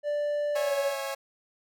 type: tone with pitch glide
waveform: triangle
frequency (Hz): 587.3 to 561.1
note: D5 to C#5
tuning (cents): 0 to +21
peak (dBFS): -24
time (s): 0.03-0.95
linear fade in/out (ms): 50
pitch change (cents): -79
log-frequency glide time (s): 0.61-0.74
type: chord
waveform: sawtooth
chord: C# minor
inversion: none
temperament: equal with one note detuned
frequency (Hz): 547.4 / 659.3 / 830.6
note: C#5 / E5 / G#5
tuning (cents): -22 / 0 / 0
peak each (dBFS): -29 / -35 / -35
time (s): 0.55-1.15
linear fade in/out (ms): 10
effects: none